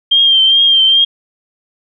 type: tone with vibrato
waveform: sine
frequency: 3179 Hz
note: G7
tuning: 24 cents sharp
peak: -6 dBFS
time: 0.11-1.05 s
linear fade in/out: 10 ms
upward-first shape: triangle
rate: 2.4 Hz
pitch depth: 45 cents each way
effects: none